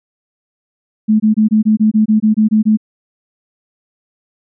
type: tone bursts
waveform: sine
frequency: 215.8 Hz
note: A3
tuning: 33 cents flat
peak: -7 dBFS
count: 12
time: 1.08-2.773 s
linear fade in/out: 20 ms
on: 120 ms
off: 23 ms
effects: none